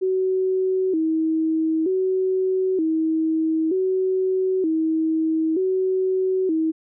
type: tone with vibrato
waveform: sine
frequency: 346.3 Hz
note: F4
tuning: 15 cents flat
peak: -18 dBFS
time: 0.01-6.72 s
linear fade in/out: 20 ms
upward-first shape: square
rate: 0.54 Hz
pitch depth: 140 cents each way
effects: none

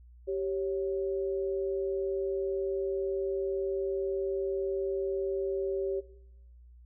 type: tone pair together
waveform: sine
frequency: 390 / 551.9 Hz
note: G4 / C#5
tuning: -9 / -8 cents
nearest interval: tritone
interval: 601 cents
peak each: -30 / -36 dBFS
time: 0.27-6.01 s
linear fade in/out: 20 ms
effects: noise-tail reverb RT60 0.9 s tail -17 dB re dry + added 60 Hz sine -51 dBFS peak until 6.85 s

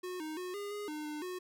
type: tone with pitch steps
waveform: square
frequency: 363.8 / 311.3 / 363.4 / 407 / 413.4 / 303.6 / 300.9 / 364.3 Hz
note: F#4 / D#4 / F#4 / G#4 / G#4 / D#4 / D4 / F#4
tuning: -29 / +1 / -31 / -35 / -8 / -42 / +42 / -27 cents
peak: -39 dBFS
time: 0.03-1.39 s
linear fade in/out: 10 ms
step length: 170 ms
effects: none

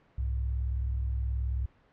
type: tone pair together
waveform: sine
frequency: 64.99 / 103.83 Hz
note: C2 / G#2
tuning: -11 / 0 cents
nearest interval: minor sixth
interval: 811 cents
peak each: -28 / -37 dBFS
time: 0.18-1.66 s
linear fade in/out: 5 ms
effects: pink hiss -63 dBFS RMS until 1.92 s + low-pass 2000 Hz 12 dB/octave

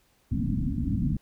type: low-pass noise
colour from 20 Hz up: white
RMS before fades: -27 dBFS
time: 0.31-1.17 s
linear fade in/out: 5 ms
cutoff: 280 Hz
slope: 96 dB/octave
effects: pink hiss -66 dBFS RMS until 1.21 s

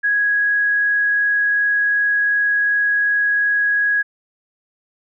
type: tone with frequency modulation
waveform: sine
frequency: 1661.2 Hz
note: G#6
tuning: in tune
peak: -14 dBFS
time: 0.03-4.03 s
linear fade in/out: 20 ms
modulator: 22.7 Hz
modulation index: 0.25
effects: none

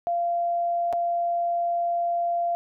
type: tone with dropouts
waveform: sine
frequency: 690 Hz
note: F5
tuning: 21 cents flat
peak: -22 dBFS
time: 0.07-2.55 s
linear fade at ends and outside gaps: 0 ms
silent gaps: 0.927-0.933 s
effects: none

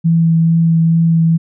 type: tone with vibrato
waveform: sine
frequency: 164.81 Hz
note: E3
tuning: in tune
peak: -8 dBFS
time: 0.04-1.38 s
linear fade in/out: 20 ms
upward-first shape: triangle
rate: 2.3 Hz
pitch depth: 13 cents each way
effects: none

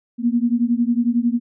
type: beating tone pair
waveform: sine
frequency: 233.1 / 244.1 Hz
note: A#3 / B3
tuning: 0 / -20 cents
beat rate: 11 Hz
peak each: -18 / -19 dBFS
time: 0.18-1.4 s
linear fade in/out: 50 ms
effects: none

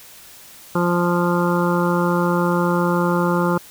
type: harmonic tone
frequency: 174.61 Hz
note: F3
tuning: in tune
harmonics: 1 / 2 / 3 / 5 / 6 / 7 / 8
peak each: -19 / -22 / -24 / -26 / -27 / -27 / -28 dBFS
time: 0.75-3.58 s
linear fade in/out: 5 ms
effects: white hiss -43 dBFS RMS until 3.7 s

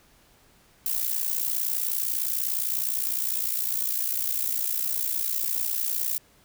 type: noise with amplitude modulation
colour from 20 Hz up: violet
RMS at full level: -24 dBFS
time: 0.86-6.18 s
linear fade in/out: 2 ms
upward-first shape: sine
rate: 59.8 Hz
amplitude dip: 75%
effects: pink hiss -59 dBFS RMS until 6.44 s

